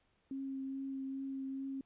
sine tone with vibrato, 269.2 Hz, C4, 49 cents sharp, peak -38 dBFS, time 0.31-1.81 s, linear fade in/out 2 ms, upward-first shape triangle, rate 2.4 Hz, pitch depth 14 cents each way, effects pink hiss -75 dBFS RMS until 1.85 s + resampled to 8000 Hz

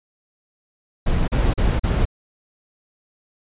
brown noise bursts, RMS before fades -18 dBFS, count 4, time 1.06-2.054 s, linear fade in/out 10 ms, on 220 ms, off 38 ms, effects resampled to 8000 Hz

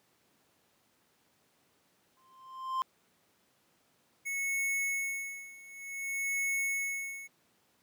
triangle tone with exponential growth, 1046.5 Hz, C6, in tune, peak -25 dBFS, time 2.17-2.82 s, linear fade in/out 0 ms, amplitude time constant 140 ms
square tone with tremolo, 2201 Hz, C#7, 13 cents flat, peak -30 dBFS, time 4.25-7.28 s, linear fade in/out 20 ms, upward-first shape sine, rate 0.55 Hz, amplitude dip 90%
effects pink hiss -70 dBFS RMS until 7.82 s + high-pass 150 Hz 12 dB/octave

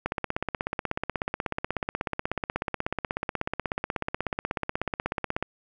click train, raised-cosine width 0.5 ms, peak -12 dBFS, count 89, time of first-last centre 0.06-5.426 s, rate 16.4 Hz, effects none

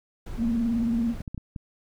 brown noise, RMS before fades -36 dBFS, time 0.26-1.22 s, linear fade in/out 5 ms
sine tone with vibrato, 231.9 Hz, A#3, 9 cents flat, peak -22 dBFS, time 0.37-1.15 s, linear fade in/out 50 ms, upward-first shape sine, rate 18 Hz, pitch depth 55 cents each way
clicks, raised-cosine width 5 ms, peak -22 dBFS, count 5, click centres 1.206 / 1.278 / 1.346 / 1.378 / 1.562 s
effects none

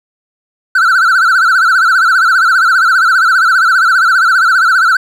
triangle tone with vibrato, 1430 Hz, F6, 41 cents sharp, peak -4 dBFS, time 0.75-4.97 s, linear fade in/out 5 ms, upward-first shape sine, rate 15 Hz, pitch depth 140 cents each way, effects none

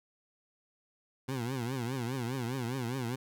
20% pulse tone with vibrato, 125 Hz, B2, 21 cents sharp, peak -28 dBFS, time 1.28-3.16 s, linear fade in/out 10 ms, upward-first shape triangle, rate 4.9 Hz, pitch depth 180 cents each way, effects none

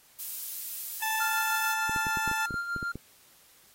violet noise, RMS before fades -35 dBFS, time 0.19-1.74 s, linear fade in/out 10 ms
20% pulse tone, 878 Hz, A5, 4 cents flat, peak -24 dBFS, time 1.02-2.46 s, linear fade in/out 5 ms
triangle tone with tremolo, 1394 Hz, F6, 4 cents flat, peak -27 dBFS, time 1.2-2.92 s, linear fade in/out 5 ms, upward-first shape sine, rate 6.7 Hz, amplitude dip 50%
clicks, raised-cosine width 3 ms, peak -24 dBFS, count 11, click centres 1.895 / 1.962 / 2.068 / 2.172 / 2.277 / 2.314 / 2.508 / 2.542 / 2.763 / 2.828 / 2.956 s
effects white hiss -59 dBFS RMS until 3.74 s + AAC 48 kbps

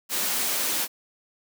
white high-pass noise, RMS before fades -26 dBFS, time 0.09-0.88 s, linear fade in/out 50 ms, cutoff 170 Hz, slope 48 dB/octave, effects none

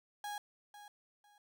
35% pulse tone with echo, 826 Hz, G#5, 10 cents flat, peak -38 dBFS, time 0.24-0.38 s, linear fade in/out 2 ms, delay 500 ms, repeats 2, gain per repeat -12 dB, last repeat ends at 1.38 s, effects none

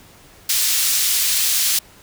pink high-pass noise, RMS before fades -18 dBFS, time 0.49-1.79 s, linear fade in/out 5 ms, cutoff 4000 Hz, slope 12 dB/octave, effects pink hiss -47 dBFS RMS until 2.02 s

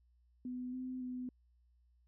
sine tone with pitch steps, 250.4 / 256 / 251.5 Hz, B3 / C4 / B3, +24 / -38 / +32 cents, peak -39 dBFS, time 0.45-1.29 s, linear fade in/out 2 ms, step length 280 ms, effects added 60 Hz sine -67 dBFS peak until 2.07 s

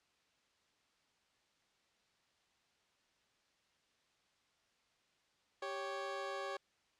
20% pulse tone pair together, 392.9 / 555.6 Hz, G4 / C#5, +4 / +4 cents, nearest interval tritone, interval 600 cents, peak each -39 / -37 dBFS, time 5.62-6.57 s, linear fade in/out 5 ms, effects white hiss -75 dBFS RMS until 6.99 s + low-pass 5000 Hz 12 dB/octave

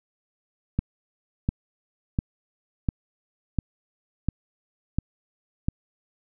click train, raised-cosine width 5 ms, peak -10 dBFS, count 8, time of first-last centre 0.79-5.685 s, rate 1.43 Hz, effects none

